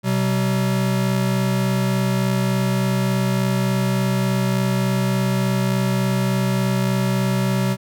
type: tone pair together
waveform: square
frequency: 127.3 / 190.73 Hz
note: C3 / G3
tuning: -47 / -47 cents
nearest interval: perfect fifth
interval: 700 cents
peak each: -21 dBFS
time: 0.03-7.77 s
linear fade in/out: 50 ms
effects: none